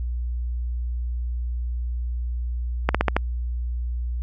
slowing click train, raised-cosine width 0.5 ms, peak -3 dBFS, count 5, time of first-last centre 2.89-3.166 s, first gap 56 ms, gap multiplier 1.14, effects added 60 Hz sine -24 dBFS peak until 4.22 s

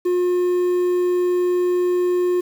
triangle tone with quantisation, 358.1 Hz, F4, 43 cents sharp, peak -14 dBFS, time 0.05-2.41 s, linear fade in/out 10 ms, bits 7, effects none

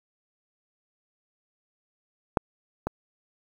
clicks, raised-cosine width 1 ms, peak -6 / -13 dBFS, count 2, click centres 2.372 / 2.87 s, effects 7-bit

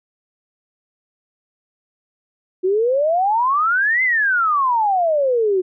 sine exponential two-way sweep, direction up then down, 358.7 to 2093 to 358.7 Hz, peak -14 dBFS, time 2.63-5.62 s, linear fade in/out 20 ms, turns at 4.03 s, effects none

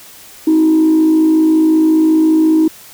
sine tone with frequency modulation, 316.9 Hz, D#4, 32 cents sharp, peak -6 dBFS, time 0.47-2.68 s, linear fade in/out 5 ms, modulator 54.6 Hz, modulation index 0.33, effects tanh soft clip ceiling -4 dBFS + white hiss -38 dBFS RMS until 2.93 s

